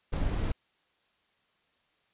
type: noise with ADSR envelope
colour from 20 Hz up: brown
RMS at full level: -26 dBFS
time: 0.12-0.52 s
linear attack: 18 ms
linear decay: 3 ms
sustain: -3 dB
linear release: 3 ms
effects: white hiss -71 dBFS RMS until 2.13 s + resampled to 8000 Hz